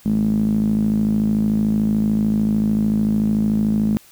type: tone with band-pass filter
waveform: sawtooth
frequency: 53.5 Hz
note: A1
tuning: 48 cents flat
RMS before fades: -18 dBFS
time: 0.05-3.97 s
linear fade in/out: 0 ms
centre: 210 Hz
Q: 8.1
effects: white hiss -49 dBFS RMS until 4.11 s